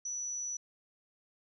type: tone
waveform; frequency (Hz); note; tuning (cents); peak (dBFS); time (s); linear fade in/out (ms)
sine; 5920; F#8; 0; -35; 0.05-0.57; 5
effects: none